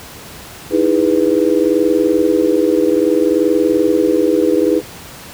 sine chord, E major seventh, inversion third, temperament just, 309 / 329.6 / 412 / 494.4 Hz, D#4 / E4 / G#4 / B4, -12 / 0 / -14 / +2 cents, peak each -16 dBFS, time 0.7-4.82 s, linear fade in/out 50 ms, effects pink hiss -34 dBFS RMS until 5.33 s + high-pass 60 Hz 12 dB/octave

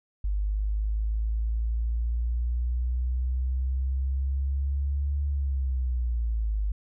sine linear two-way sweep, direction up then down, 50 to 71.6 to 50 Hz, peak -24 dBFS, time 0.24-6.72 s, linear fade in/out 5 ms, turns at 5.26 s, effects none

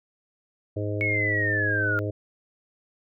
harmonic tone, 103.83 Hz, G#2, in tune, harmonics 1 / 3 / 4 / 5 / 6, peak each -28 / -33 / -34 / -35 / -36 dBFS, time 0.76-2.11 s, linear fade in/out 10 ms
sine linear sweep, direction down, 2217 to 1400 Hz, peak -23 dBFS, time 1.01-1.99 s, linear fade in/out 0 ms
effects none

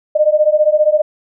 sine beating tone pair, 601 / 616 Hz, D5 / D#5, +40 / -17 cents, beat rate 15 Hz, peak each -12 dBFS, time 0.15-1.02 s, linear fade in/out 10 ms, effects none

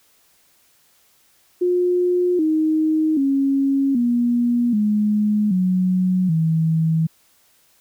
sine tone with pitch steps, 357.6 / 313.1 / 274.2 / 240.1 / 210.2 / 184.04 / 161.14 Hz, F4 / D#4 / C#4 / B3 / G#3 / F#3 / E3, +41 / +11 / -19 / -49 / +21 / -9 / -39 cents, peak -15 dBFS, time 1.61-7.07 s, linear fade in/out 10 ms, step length 780 ms, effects white hiss -58 dBFS RMS until 7.8 s

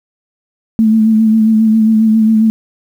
sine tone with vibrato, 220 Hz, A3, in tune, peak -6 dBFS, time 0.79-2.5 s, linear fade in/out 0 ms, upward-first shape sine, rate 7.4 Hz, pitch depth 31 cents each way, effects 7-bit

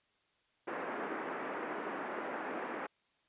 pink band-pass noise, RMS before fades -40 dBFS, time 0.67-2.87 s, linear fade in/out 10 ms, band 270 to 1900 Hz, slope 24 dB/octave, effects white hiss -74 dBFS RMS until 3.28 s + resampled to 8000 Hz

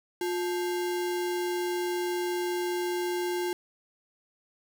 sine tone with sample-and-hold, 355.2 Hz, F4, 29 cents sharp, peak -27 dBFS, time 0.21-3.53 s, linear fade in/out 2 ms, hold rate 1225 Hz, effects none

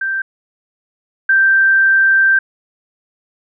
sine tone pair in turn, 1568 / 1568 Hz, G6 / G6, 0 / 0 cents, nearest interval unison, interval 0 cents, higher neither, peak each -16 / -8 dBFS, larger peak second, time 0.01-0.22 / 1.29-2.39 s, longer second, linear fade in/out 5 ms, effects none

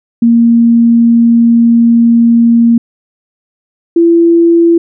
sine tone pair in turn, 233.1 / 337.3 Hz, A#3 / E4, 0 / +40 cents, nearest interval tritone, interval 640 cents, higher second, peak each -3 dBFS, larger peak neither, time 0.22-2.78 / 3.96-4.78 s, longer first, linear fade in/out 5 ms, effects none

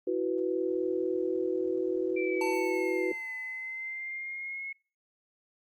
sine chord, E suspended second, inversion none, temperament equal, 329.6 / 370 / 493.9 Hz, E4 / F#4 / B4, 0 / 0 / 0 cents, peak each -33 / -29 / -33 dBFS, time 0.07-3.12 s, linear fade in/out 5 ms
sine linear two-way sweep, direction down then up, 2349 to 2017 to 2180 Hz, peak -35 dBFS, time 2.16-4.73 s, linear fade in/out 10 ms, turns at 3.34 s
square tone with exponential decay, 890 Hz, A5, 20 cents sharp, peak -32 dBFS, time 2.41-4.12 s, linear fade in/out 2 ms, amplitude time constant 370 ms
effects noise-tail reverb RT60 0.4 s tail -25 dB re dry + Opus 32 kbps

